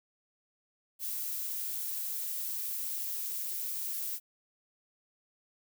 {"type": "noise with high-pass filter sweep", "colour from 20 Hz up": "violet", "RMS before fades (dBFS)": -36, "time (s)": [0.99, 4.2], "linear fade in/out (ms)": 50, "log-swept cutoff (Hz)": [1300, 200], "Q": 0.89, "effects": []}